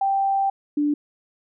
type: tone pair in turn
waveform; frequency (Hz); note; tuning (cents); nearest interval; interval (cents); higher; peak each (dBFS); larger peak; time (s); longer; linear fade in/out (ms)
sine; 784 / 293.7; G5 / D4; 0 / 0; octave + perfect fourth; 1700; first; -18 / -18; neither; 0.01-0.5 / 0.77-0.94; first; 5
effects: none